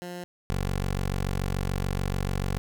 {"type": "tone pair in turn", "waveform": "15% pulse", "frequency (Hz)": [177.1, 46.91], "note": ["F3", "F#1"], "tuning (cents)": [24, 25], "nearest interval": "octave + major seventh", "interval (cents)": 2299, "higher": "first", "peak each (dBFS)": [-29, -20], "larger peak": "second", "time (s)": [[0.02, 0.24], [0.5, 2.58]], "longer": "second", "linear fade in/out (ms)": 0, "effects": []}